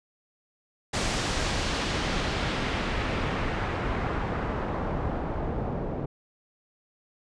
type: noise with low-pass filter sweep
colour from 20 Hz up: pink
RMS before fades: -29 dBFS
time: 0.93-6.06 s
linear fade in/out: 10 ms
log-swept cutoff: 7500 to 600 Hz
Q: 0.88
effects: resampled to 22050 Hz